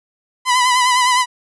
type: tone with vibrato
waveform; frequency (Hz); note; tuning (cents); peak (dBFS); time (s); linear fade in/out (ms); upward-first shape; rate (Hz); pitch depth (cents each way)
sawtooth; 1000; B5; +21; -8; 0.45-1.26; 50; sine; 9.8; 48
effects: resampled to 24000 Hz